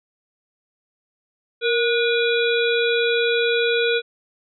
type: harmonic tone with a mistuned harmonic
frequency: 485.8 Hz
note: B4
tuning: 29 cents flat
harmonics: 1 / 3 / 5 / 7 / 8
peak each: -19 / -24 / -26 / -27 / -28 dBFS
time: 1.61-4.02 s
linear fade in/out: 50 ms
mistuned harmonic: 1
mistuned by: -65 cents
effects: none